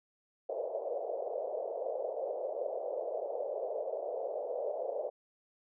white band-pass noise, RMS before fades -37 dBFS, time 0.49-5.1 s, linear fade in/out 10 ms, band 470 to 640 Hz, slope 48 dB/octave, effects none

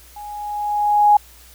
sine tone with level ramp, 830.6 Hz, G#5, in tune, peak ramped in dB -32 to -7 dBFS, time 0.16-1.17 s, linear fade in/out 5 ms, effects added 60 Hz sine -47 dBFS peak until 1.54 s + white hiss -47 dBFS RMS until 1.54 s

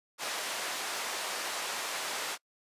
pink band-pass noise, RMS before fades -36 dBFS, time 0.18-2.38 s, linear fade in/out 50 ms, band 680 to 10000 Hz, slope 12 dB/octave, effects noise-tail reverb RT60 0.1 s tail -26 dB re dry + resampled to 32000 Hz

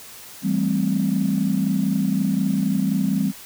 sine chord, A minor seventh, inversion second, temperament equal, 164.81 / 196 / 220 / 261.6 Hz, E3 / G3 / A3 / C4, 0 / 0 / 0 / 0 cents, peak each -26 / -20 / -26 / -24 dBFS, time 0.42-3.33 s, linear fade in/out 50 ms, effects tanh soft clip ceiling -9 dBFS + white hiss -41 dBFS RMS until 3.45 s

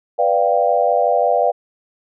sine chord, G dominant seventh, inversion first, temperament equal, 493.9 / 587.3 / 698.5 / 784 Hz, B4 / D5 / F5 / G5, 0 / 0 / 0 / 0 cents, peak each -19 / -18 / -17 / -20 dBFS, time 0.18-1.52 s, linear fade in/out 20 ms, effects none

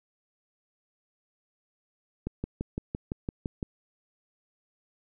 click train, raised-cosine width 3 ms, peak -18 dBFS, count 9, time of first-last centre 2.27-3.628 s, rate 5.89 Hz, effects none

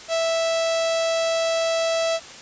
sawtooth tone with notch filter, 658 Hz, E5, 3 cents flat, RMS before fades -22 dBFS, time 0.08-2.2 s, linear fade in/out 50 ms, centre 1600 Hz, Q 1.3, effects white hiss -40 dBFS RMS until 2.41 s + resampled to 16000 Hz

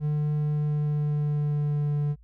triangle tone with pitch glide, 149.6 to 146.61 Hz, D3 to D3, +32 to -3 cents, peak -21 dBFS, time 0-2.16 s, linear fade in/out 50 ms, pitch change -35 cents, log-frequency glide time 0.48-2.01 s, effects added 56 Hz sine -50 dBFS peak until 2.23 s

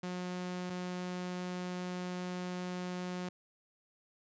sawtooth tone pair in turn, 180.5 / 180.5 Hz, F#3 / F#3, -43 / -43 cents, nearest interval unison, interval 0 cents, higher neither, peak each -33 / -33 dBFS, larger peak neither, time 0.03-0.7 / 0.7-3.29 s, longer second, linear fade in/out 5 ms, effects resampled to 16000 Hz

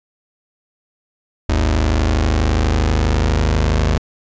sawtooth tone pair together, 52.23 / 78.3 Hz, G#1 / D#2, +11 / +11 cents, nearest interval perfect fifth, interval 700 cents, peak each -12 dBFS, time 1.49-3.98 s, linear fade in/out 0 ms, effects resampled to 16000 Hz

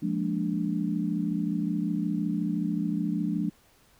sine chord, Bb dominant seventh, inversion second, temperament equal with one note detuned, 173.91 / 207.7 / 233.1 / 293.7 Hz, F3 / Ab3 / Bb3 / D4, -7 / 0 / 0 / 0 cents, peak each -30 / -30 / -35 / -31 dBFS, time 0.02-3.5 s, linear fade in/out 10 ms, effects pink hiss -61 dBFS RMS until 3.99 s

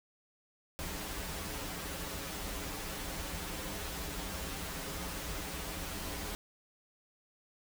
pink noise with comb filter, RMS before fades -40 dBFS, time 0.79-6.35 s, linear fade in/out 0 ms, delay 8.4 ms, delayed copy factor -1, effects none

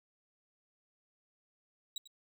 35% pulse tone with echo, 3858 Hz, B7, 41 cents flat, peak -35 dBFS, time 1.96-1.98 s, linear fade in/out 2 ms, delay 95 ms, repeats 1, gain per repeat -15 dB, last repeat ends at 2.075 s, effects none

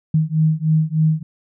sine beating tone pair, 155.56 / 158.86 Hz, D#3 / D#3, 0 / +36 cents, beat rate 3.3 Hz, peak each -17 / -17 dBFS, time 0.14-1.23 s, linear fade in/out 5 ms, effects none

